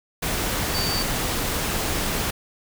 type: tone in noise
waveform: sine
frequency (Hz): 4598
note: D8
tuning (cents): -37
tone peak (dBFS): -26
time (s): 0.74-1.03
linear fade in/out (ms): 10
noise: pink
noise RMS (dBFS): -25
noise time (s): 0.22-2.31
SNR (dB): -4
effects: none